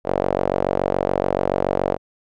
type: tone with band-pass filter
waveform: sawtooth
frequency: 47.02 Hz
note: F#1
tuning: 29 cents sharp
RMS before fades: -21 dBFS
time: 0.04-1.98 s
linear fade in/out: 50 ms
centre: 580 Hz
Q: 2.6
effects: none